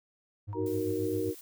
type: tone with tremolo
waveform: triangle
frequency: 102.5 Hz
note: G#2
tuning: 22 cents flat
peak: -32 dBFS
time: 0.47-1.31 s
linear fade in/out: 20 ms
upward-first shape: sine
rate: 7.6 Hz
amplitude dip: 75%
type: tone with exponential decay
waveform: sine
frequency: 943 Hz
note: A#5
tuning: 20 cents sharp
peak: -38 dBFS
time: 0.53-0.89 s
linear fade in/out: 0 ms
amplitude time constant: 78 ms
type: chord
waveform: sine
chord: D# minor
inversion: none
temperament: just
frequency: 311.1 / 373.4 / 466.7 Hz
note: D#4 / F#4 / A#4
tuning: 0 / +16 / +2 cents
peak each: -33 dBFS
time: 0.54-1.35 s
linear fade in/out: 50 ms
type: noise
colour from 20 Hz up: blue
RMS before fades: -49 dBFS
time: 0.66-1.41 s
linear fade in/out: 2 ms
effects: none